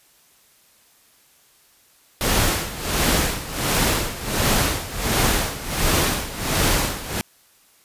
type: noise with tremolo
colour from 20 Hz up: pink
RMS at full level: -18 dBFS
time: 2.21-7.21 s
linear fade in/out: 0 ms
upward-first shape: sine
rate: 1.4 Hz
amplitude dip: 80%
effects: white hiss -56 dBFS RMS until 7.84 s + resampled to 32000 Hz